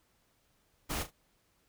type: noise with echo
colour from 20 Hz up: pink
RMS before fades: -35 dBFS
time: 0.89-1.04 s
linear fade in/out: 20 ms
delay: 36 ms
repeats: 2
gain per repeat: -11 dB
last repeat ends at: 1.112 s
effects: pink hiss -72 dBFS RMS until 1.68 s